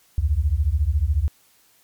sine beating tone pair, 67.2 / 81.2 Hz, C2 / E2, +47 / -26 cents, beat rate 14 Hz, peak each -20 dBFS, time 0.18-1.28 s, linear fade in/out 0 ms, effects white hiss -58 dBFS RMS until 1.83 s + MP3 96 kbps

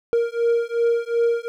triangle beating tone pair, 466.2 / 468.9 Hz, A#4 / A#4, 0 / +10 cents, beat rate 2.7 Hz, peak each -19 dBFS, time 0.13-1.48 s, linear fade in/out 0 ms, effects none

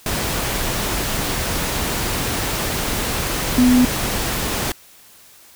sine tone in noise, 249.4 Hz, B3, 17 cents sharp, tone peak -10 dBFS, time 3.58-3.85 s, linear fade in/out 2 ms, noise pink, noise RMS -22 dBFS, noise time 0.06-4.72 s, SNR +9 dB, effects white hiss -47 dBFS RMS until 5.55 s

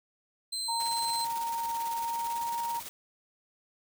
30% pulse tone, 4105 Hz, C8, 34 cents flat, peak -29 dBFS, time 0.52-1.25 s, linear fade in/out 10 ms
sine tone with pitch glide, 926 to 934.1 Hz, A#5 to A#5, -12 to +3 cents, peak -30 dBFS, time 0.68-2.8 s, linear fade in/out 10 ms, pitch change +15 cents, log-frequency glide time 1.94-2.43 s
white noise with tremolo, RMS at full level -41 dBFS, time 0.8-2.89 s, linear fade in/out 0 ms, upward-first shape square, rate 18 Hz, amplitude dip 45%
effects none

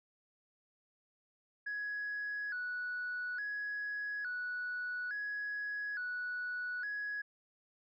sine tone with vibrato, 1570 Hz, G6, 2 cents sharp, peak -35 dBFS, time 1.66-7.22 s, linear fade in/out 10 ms, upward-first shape square, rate 0.58 Hz, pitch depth 110 cents each way, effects tanh soft clip ceiling -33 dBFS

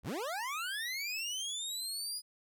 25% pulse linear sweep, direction up, 38.84 to 4978 Hz, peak -32 dBFS, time 0.03-2.22 s, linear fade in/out 50 ms, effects none

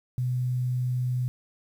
sine tone, 125.4 Hz, B2, 27 cents sharp, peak -24 dBFS, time 0.18-1.28 s, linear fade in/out 0 ms, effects 9-bit

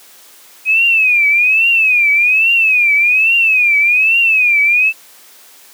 sine tone with vibrato, 2517 Hz, D#7, 19 cents sharp, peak -8 dBFS, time 0.65-4.93 s, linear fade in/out 50 ms, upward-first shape triangle, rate 1.2 Hz, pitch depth 180 cents each way, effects white hiss -42 dBFS RMS until 5.73 s + high-pass 300 Hz 12 dB/octave

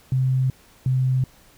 sine tone pair in turn, 130.3 / 129.58 Hz, C3 / C3, -7 / -16 cents, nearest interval unison, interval 9 cents, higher first, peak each -17 dBFS, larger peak neither, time 0.12-0.5 / 0.86-1.24 s, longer neither, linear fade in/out 2 ms, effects pink hiss -53 dBFS RMS until 1.57 s

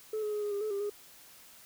sine tone with pitch steps, 433.2 / 422.4 / 419.2 / 414.3 / 403.9 / 430.2 / 399.3 / 412.6 Hz, A4 / G#4 / G#4 / G#4 / G#4 / A4 / G4 / G#4, -27 / +29 / +16 / -4 / -48 / -39 / +32 / -11 cents, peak -29 dBFS, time 0.13-0.898 s, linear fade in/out 5 ms, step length 96 ms, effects tanh soft clip ceiling -29 dBFS + white hiss -55 dBFS RMS until 1.65 s

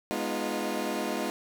20% pulse chord, F half-diminished seventh, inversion first, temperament equal with one note detuned, 207.7 / 246.9 / 307 / 349.2 Hz, Ab3 / Cb4 / Eb4 / F4, 0 / 0 / -23 / 0 cents, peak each -30 dBFS, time 0.11-1.3 s, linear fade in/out 0 ms, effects none

